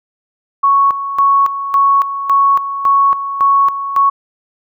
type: tone with tremolo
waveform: sine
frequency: 1109 Hz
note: C#6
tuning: in tune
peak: -7 dBFS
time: 0.63-4.1 s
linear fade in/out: 10 ms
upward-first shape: square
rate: 1.8 Hz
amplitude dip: 70%
effects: none